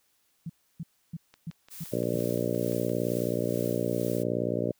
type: tone bursts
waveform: sine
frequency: 164.81 Hz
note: E3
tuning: in tune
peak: -32 dBFS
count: 6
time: 0.46-2.176 s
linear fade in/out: 5 ms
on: 36 ms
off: 300 ms
type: click train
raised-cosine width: 0.2 ms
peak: -33 dBFS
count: 10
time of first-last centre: 1.34-2.894 s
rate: 5.79 Hz
type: noise with tremolo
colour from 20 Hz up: blue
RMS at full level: -43 dBFS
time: 1.7-4.24 s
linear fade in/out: 20 ms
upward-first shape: sine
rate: 2.2 Hz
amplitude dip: 50%
type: harmonic tone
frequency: 59.2 Hz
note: A#1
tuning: 27 cents sharp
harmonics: 2 / 3 / 4 / 5 / 6 / 7 / 8 / 9 / 10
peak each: -35 / -35 / -35 / -35 / -35 / -35 / -35 / -35 / -35 dBFS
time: 1.92-4.72 s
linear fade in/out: 10 ms
effects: white hiss -70 dBFS RMS until 4.79 s